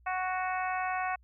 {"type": "harmonic tone", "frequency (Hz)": 370, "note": "F#4", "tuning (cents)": 0, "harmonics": [2, 3, 4, 5, 6, 7], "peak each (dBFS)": [-32, -36, -38, -40, -42, -43], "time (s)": [0.06, 1.16], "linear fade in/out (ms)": 10, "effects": ["added 60 Hz sine -58 dBFS peak until 1.23 s"]}